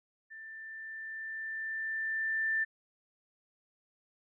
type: tone with level ramp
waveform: sine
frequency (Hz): 1778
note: A6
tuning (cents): +18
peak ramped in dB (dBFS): -45 to -27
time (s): 0.3-2.65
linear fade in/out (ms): 20
effects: none